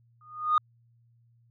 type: tone with exponential growth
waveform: sine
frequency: 1230 Hz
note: D#6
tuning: 20 cents flat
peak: -15 dBFS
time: 0.21-0.58 s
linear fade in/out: 2 ms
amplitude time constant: 79 ms
effects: tanh soft clip ceiling -16 dBFS + added 117 Hz sine -60 dBFS peak until 1.5 s